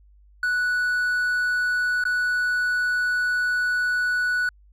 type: tone with dropouts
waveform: triangle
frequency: 1477 Hz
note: F#6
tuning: 3 cents flat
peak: -18 dBFS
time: 0.43-4.49 s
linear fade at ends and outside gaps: 2 ms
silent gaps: 2.039-2.052 s
effects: added 50 Hz sine -50 dBFS peak until 4.72 s + MP3 96 kbps